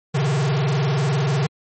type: tone with vibrato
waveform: square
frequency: 140.9 Hz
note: C#3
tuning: 29 cents sharp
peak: -18 dBFS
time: 0.14-1.47 s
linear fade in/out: 10 ms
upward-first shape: sine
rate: 20 Hz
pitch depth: 220 cents each way
effects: MP3 32 kbps